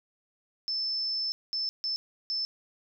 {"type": "tone bursts at uneven times", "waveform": "sine", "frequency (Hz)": 5274, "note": "E8", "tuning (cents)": 0, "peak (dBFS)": -28, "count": 4, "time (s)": [[0.68, 1.32], [1.53, 1.69], [1.84, 1.96], [2.3, 2.45]], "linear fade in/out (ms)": 0, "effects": []}